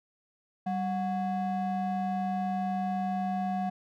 triangle ring-modulated tone, 462 Hz, A#4, 16 cents flat, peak -23 dBFS, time 0.66-3.7 s, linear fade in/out 10 ms, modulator 269 Hz, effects none

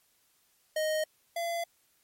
square tone pair in turn, 622 / 680.1 Hz, D#5 / F5, -1 / -46 cents, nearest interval major second, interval 155 cents, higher second, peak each -28 / -31 dBFS, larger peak first, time 0.76-1.04 / 1.36-1.64 s, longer neither, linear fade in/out 5 ms, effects white hiss -69 dBFS RMS until 2.03 s + MP3 64 kbps

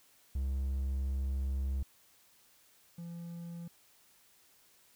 triangle tone pair in turn, 67 / 170.4 Hz, C2 / F3, +42 / -42 cents, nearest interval octave + major third, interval 1616 cents, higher second, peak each -29 / -39 dBFS, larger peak first, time 0.35-1.83 / 2.98-3.68 s, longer first, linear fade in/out 5 ms, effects white hiss -65 dBFS RMS until 4.95 s

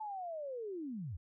sine linear sweep, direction down, 880 to 71.5 Hz, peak -39 dBFS, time 0-1.17 s, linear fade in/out 10 ms, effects none

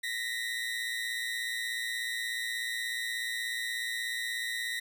30% pulse tone pair together, 1864.7 / 1981.3 Hz, A#6 / B6, 0 / +5 cents, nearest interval minor second, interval 105 cents, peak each -32 / -33 dBFS, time 0.03-4.8 s, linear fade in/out 10 ms, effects none

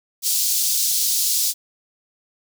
pink high-pass noise, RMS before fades -20 dBFS, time 0.22-1.54 s, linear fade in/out 50 ms, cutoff 4500 Hz, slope 24 dB/octave, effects none

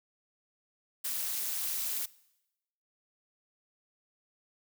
blue noise with amplitude modulation, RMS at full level -30 dBFS, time 1.04-2.06 s, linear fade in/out 10 ms, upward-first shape sine, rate 273 Hz, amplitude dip 95%, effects noise-tail reverb RT60 0.9 s tail -21 dB re dry

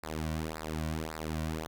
sawtooth tone with flanger, 78.8 Hz, D#2, 23 cents sharp, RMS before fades -36 dBFS, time 0.03-1.67 s, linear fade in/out 5 ms, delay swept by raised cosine 0.31 to 2.41 ms, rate 1.8 Hz, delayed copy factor -0.9, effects none

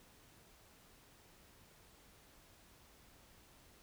silence, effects pink hiss -64 dBFS RMS until 3.82 s

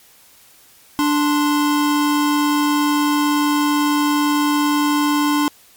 square tone pair together, 293.7 / 1046.6 Hz, D4 / C6, 0 / 0 cents, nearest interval octave + minor seventh, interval 2200 cents, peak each -16 / -22 dBFS, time 0.99-5.48 s, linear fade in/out 0 ms, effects white hiss -49 dBFS RMS until 5.76 s + MP3 96 kbps

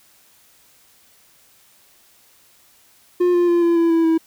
triangle tone with pitch steps, 355.6 / 350.3 / 345.1 / 339.9 / 334.9 / 329.9 / 325 Hz, F4 / F4 / F4 / F4 / E4 / E4 / E4, +31 / +5 / -21 / -47 / +27 / +1 / -24 cents, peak -11 dBFS, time 3.2-4.18 s, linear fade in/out 10 ms, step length 140 ms, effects white hiss -54 dBFS RMS until 4.26 s

